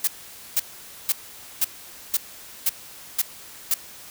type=noise bursts; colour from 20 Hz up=blue; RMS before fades=-20 dBFS; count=8; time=0.04-3.742 s; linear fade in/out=5 ms; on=34 ms; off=490 ms; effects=white hiss -43 dBFS RMS until 4.1 s